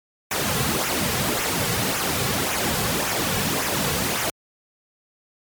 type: noise with flanger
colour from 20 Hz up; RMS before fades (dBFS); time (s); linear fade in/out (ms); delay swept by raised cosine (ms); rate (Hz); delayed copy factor
pink; -23; 0.31-4.3; 2; 0.22 to 3.32; 1.8; -0.55
effects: high-pass 80 Hz 12 dB/octave + MP3 96 kbps